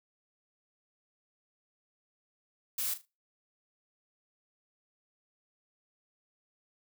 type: noise with echo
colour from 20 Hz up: blue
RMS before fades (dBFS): -33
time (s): 2.78-2.94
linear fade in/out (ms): 5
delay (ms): 38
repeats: 3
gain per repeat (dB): -12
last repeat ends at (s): 3.054
effects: noise-tail reverb RT60 0.3 s tail -26 dB re dry